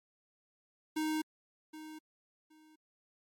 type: tone with echo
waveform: square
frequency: 311.1 Hz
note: D#4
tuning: in tune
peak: -32 dBFS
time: 0.96-1.22 s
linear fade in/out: 10 ms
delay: 770 ms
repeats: 2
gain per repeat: -14 dB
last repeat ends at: 2.76 s
effects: MP3 64 kbps